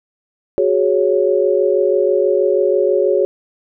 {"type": "chord", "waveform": "sine", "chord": "F# suspended second", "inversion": "none", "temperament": "just", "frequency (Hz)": [370, 416.2, 555], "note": ["F#4", "G#4", "C#5"], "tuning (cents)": [0, 4, 2], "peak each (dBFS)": -16, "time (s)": [0.58, 3.25], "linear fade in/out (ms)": 0, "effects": []}